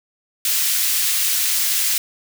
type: high-pass noise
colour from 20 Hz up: white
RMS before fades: -19 dBFS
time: 0.45-1.98 s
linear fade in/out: 2 ms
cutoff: 2200 Hz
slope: 12 dB/octave
effects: none